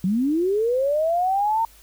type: linear sweep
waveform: sine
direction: up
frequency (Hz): 174.61 to 921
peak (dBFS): -18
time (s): 0.04-1.65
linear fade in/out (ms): 2
effects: added 50 Hz sine -52 dBFS peak until 1.82 s + white hiss -52 dBFS RMS until 1.82 s